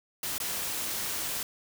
white noise with dropouts, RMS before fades -33 dBFS, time 0.23-1.43 s, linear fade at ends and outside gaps 2 ms, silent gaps 0.381-0.401 s, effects none

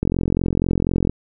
click train, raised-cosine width 3 ms, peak -6 dBFS, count 48, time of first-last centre 0.03-1.096 s, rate 44.1 Hz, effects none

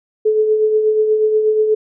sine tone with tremolo, 431.4 Hz, A4, 34 cents flat, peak -9 dBFS, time 0.25-1.75 s, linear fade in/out 10 ms, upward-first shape triangle, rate 8.3 Hz, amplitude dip 50%, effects none

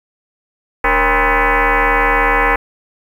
sine tone with frequency modulation, 469.7 Hz, A#4, 13 cents sharp, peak -10 dBFS, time 0.84-2.56 s, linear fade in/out 5 ms, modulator 254 Hz, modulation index 6.9, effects 7-bit

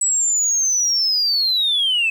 sine linear sweep, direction down, 7900 to 2567 Hz, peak -14 dBFS, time 0.01-2.1 s, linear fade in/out 5 ms, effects tanh soft clip ceiling -12 dBFS + 8-bit

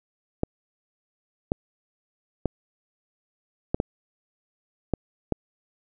clicks, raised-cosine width 2 ms, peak -9 dBFS, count 7, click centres 0.434 / 1.519 / 2.457 / 3.745 / 3.801 / 4.937 / 5.323 s, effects none

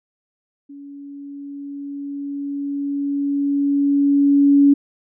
sine tone with level ramp, 282.4 Hz, C#4, 32 cents sharp, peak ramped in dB -35 to -8 dBFS, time 0.69-4.74 s, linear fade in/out 10 ms, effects none

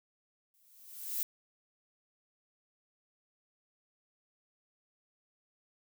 violet noise with exponential growth, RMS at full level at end -32 dBFS, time 0.54-1.23 s, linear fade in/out 1 ms, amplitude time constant 150 ms, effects none

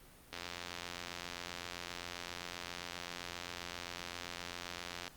click train, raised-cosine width 0.2 ms, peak -24 dBFS, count 417, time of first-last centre 0.33-5.079 s, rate 87.6 Hz, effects pink hiss -59 dBFS RMS until 5.16 s + Opus 32 kbps

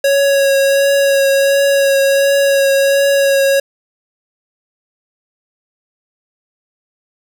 square tone with vibrato, 553 Hz, C#5, 4 cents flat, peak -10 dBFS, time 0.04-3.6 s, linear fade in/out 5 ms, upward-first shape triangle, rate 1.4 Hz, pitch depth 18 cents each way, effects none

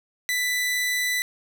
sawtooth tone, 1987 Hz, B6, 10 cents sharp, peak -19 dBFS, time 0.29-1.22 s, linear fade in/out 0 ms, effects none

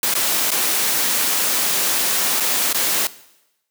white noise with dropouts, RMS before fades -19 dBFS, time 0.03-3.07 s, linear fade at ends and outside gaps 2 ms, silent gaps 0.14-0.151 / 0.506-0.516 / 2.401-2.405 / 2.729-2.745 s, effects noise-tail reverb RT60 0.9 s tail -18 dB re dry + high-pass 200 Hz 12 dB/octave

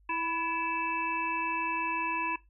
harmonic tone with a mistuned harmonic, 329.6 Hz, E4, in tune, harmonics 1 / 3 / 5 / 7 / 8, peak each -40 / -32 / -40 / -43 / -34 dBFS, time 0.09-2.36 s, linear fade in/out 5 ms, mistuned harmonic 5, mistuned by +57 cents, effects noise-tail reverb RT60 0.2 s tail -19 dB re dry + added 50 Hz sine -59 dBFS peak until 2.49 s

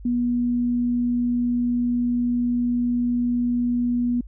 sine tone, 242.1 Hz, B3, 34 cents flat, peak -19 dBFS, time 0.05-4.21 s, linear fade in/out 5 ms, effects added 50 Hz sine -37 dBFS peak until 4.27 s

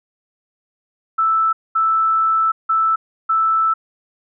sine tone bursts at uneven times, 1318.5 Hz, E6, in tune, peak -13 dBFS, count 4, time 1.18-1.53 / 1.75-2.52 / 2.69-2.96 / 3.29-3.74 s, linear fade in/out 10 ms, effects none

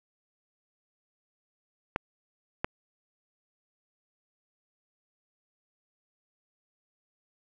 clicks, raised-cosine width 0.5 ms, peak -12 dBFS, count 2, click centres 1.961 / 2.645 s, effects none

